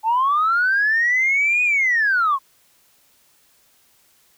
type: linear two-way sweep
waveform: sine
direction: up then down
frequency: 859 to 2493 to 1040 Hz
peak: -14 dBFS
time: 0.03-2.39 s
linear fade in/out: 50 ms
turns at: 1.63 s
effects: tanh soft clip ceiling -11 dBFS + white hiss -58 dBFS RMS until 4.37 s